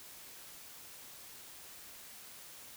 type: silence
effects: white hiss -52 dBFS RMS until 2.76 s